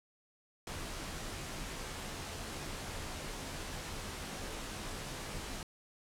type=noise with comb filter; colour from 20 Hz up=pink; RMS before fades=-42 dBFS; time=0.67-5.63 s; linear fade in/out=2 ms; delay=17 ms; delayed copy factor=-0.5; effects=low-pass 10000 Hz 12 dB/octave